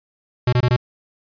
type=tone bursts; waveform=square; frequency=123.47 Hz; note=B2; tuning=in tune; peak=-14 dBFS; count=4; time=0.47-0.764 s; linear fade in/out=5 ms; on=57 ms; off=22 ms; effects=resampled to 11025 Hz